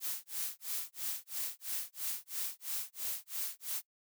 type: noise with tremolo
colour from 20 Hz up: blue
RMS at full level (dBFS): -36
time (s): 0-3.82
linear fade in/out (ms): 50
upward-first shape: sine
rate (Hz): 3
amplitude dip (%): 100
effects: noise-tail reverb RT60 0.1 s tail -23 dB re dry